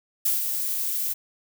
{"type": "noise with ADSR envelope", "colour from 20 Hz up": "violet", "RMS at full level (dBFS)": -21, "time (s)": [0.25, 1.14], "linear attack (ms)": 8, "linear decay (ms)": 150, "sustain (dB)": -6, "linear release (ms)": 16, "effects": []}